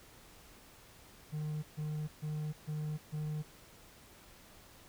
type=tone bursts; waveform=triangle; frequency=152.3 Hz; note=D#3; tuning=37 cents flat; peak=-33 dBFS; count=5; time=1.32-3.43 s; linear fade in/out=20 ms; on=310 ms; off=140 ms; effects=pink hiss -58 dBFS RMS until 4.88 s

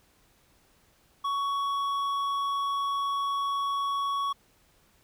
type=tone with hard clipping; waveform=triangle; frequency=1118 Hz; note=C#6; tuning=14 cents sharp; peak=-28 dBFS; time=1.24-4.33 s; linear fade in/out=10 ms; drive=10 dB; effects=pink hiss -64 dBFS RMS until 5.03 s

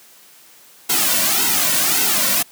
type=noise with flanger; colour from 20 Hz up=white; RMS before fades=-17 dBFS; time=0.89-2.43 s; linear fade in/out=10 ms; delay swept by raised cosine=1.7 to 2.43 ms; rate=1.8 Hz; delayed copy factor=-0.9; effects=white hiss -47 dBFS RMS until 2.51 s + high-pass 150 Hz 12 dB/octave

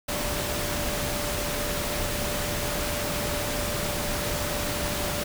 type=tone in noise; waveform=sine; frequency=587.3 Hz; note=D5; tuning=in tune; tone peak=-34 dBFS; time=0.08-5.24 s; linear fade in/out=10 ms; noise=pink; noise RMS=-29 dBFS; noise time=0.08-5.24 s; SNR=-8 dB; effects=none

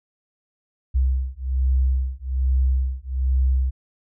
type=beating tone pair; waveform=sine; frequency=64.4 / 65.6 Hz; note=C2 / C2; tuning=-27 / +5 cents; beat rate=1.2 Hz; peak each=-21 dBFS; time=0.94-3.71 s; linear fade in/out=20 ms; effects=none

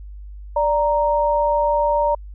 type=tone pair together; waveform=sine; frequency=587 / 931.8 Hz; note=D5 / A#5; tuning=-1 / -1 cents; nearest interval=minor sixth; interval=800 cents; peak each=-18 dBFS; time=0.56-2.15 s; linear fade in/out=5 ms; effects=added 50 Hz sine -33 dBFS peak until 2.34 s

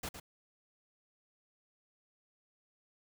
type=noise with echo; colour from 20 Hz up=pink; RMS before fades=-40 dBFS; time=0.03-0.09 s; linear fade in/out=5 ms; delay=110 ms; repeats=1; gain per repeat=-8 dB; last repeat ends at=0.2 s; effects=none

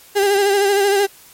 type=tone with vibrato; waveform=35% pulse; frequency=400 Hz; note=G4; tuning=35 cents sharp; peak=-11 dBFS; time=0.15-1.07 s; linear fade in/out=20 ms; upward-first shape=sine; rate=13 Hz; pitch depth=47 cents each way; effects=white hiss -45 dBFS RMS until 1.33 s + MP3 64 kbps

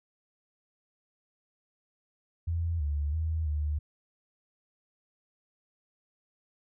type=tone with pitch steps; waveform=sine; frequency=83.9 / 73 / 80 / 74.9 Hz; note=E2 / D2 / D#2 / D2; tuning=+31 / -10 / +49 / +35 cents; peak=-27 dBFS; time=2.47-3.79 s; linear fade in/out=10 ms; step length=330 ms; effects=none

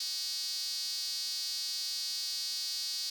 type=tone with high-pass filter; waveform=square; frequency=170.4 Hz; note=F3; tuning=42 cents flat; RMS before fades=-36 dBFS; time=0-3.1 s; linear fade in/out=5 ms; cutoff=4600 Hz; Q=6.2; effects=none

